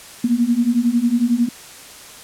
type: beating tone pair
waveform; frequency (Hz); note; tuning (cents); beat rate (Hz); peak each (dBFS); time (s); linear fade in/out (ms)
sine; 231.7 / 242.7; A#3 / B3; -10 / -30; 11; -18 / -16; 0.24-1.49; 5
effects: white hiss -39 dBFS RMS until 2.23 s + low-pass 11000 Hz 12 dB/octave